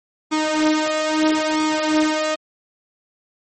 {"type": "tone with flanger", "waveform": "sawtooth", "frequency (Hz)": 310, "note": "D#4", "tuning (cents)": -6, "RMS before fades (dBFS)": -19, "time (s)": [0.31, 2.36], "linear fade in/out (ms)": 20, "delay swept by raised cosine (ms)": [0.86, 4.96], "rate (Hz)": 0.76, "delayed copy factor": 0.7, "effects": ["MP3 32 kbps"]}